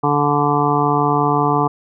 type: harmonic tone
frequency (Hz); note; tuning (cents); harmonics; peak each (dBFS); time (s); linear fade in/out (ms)
145.5; D3; -16; 1 / 2 / 3 / 5 / 6 / 7 / 8; -21 / -21 / -21 / -21 / -21 / -21 / -21; 0.03-1.68; 10
effects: none